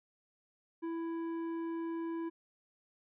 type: tone with tanh clipping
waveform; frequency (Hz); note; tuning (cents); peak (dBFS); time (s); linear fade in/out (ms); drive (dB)
sine; 331.3; E4; +9; -37; 0.82-2.3; 20; 10
effects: none